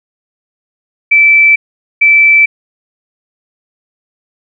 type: tone pair in turn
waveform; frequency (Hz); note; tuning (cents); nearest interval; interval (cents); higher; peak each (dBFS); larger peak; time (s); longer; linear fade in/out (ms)
sine; 2322 / 2322; D7 / D7; -20 / -20; unison; 0; neither; -3 / -3; neither; 1.11-1.56 / 2.01-2.46; neither; 10
effects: none